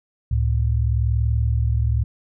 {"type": "tone pair together", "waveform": "sine", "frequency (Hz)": [69.6, 110.48], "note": ["C#2", "A2"], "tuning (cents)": [8, 8], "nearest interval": "minor sixth", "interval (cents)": 800, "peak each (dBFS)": [-19, -20], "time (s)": [0.31, 2.04], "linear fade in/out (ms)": 5, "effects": []}